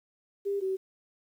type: tone pair in turn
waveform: sine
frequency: 399.8 / 381.2 Hz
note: G4 / G4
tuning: +34 / -48 cents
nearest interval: minor second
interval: 82 cents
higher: first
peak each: -27 dBFS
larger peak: neither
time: 0.45-0.61 / 0.61-0.77 s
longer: neither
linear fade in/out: 20 ms
effects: 10-bit